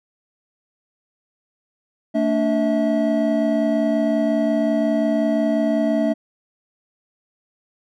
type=tone cluster; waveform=triangle; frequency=225.1 / 290.7 / 646 Hz; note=A3 / D4 / E5; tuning=+40 / -18 / -35 cents; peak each=-19 dBFS; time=2.14-6.14 s; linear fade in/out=20 ms; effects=none